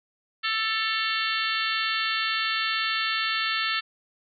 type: harmonic tone with a mistuned harmonic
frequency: 441.1 Hz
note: A4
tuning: 4 cents sharp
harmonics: 3 / 4 / 5 / 6 / 7 / 8 / 9 / 10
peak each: -30 / -30 / -33 / -32 / -34 / -33 / -37 / -34 dBFS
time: 0.43-3.81 s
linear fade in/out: 20 ms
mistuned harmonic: 6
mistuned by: +51 cents
effects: none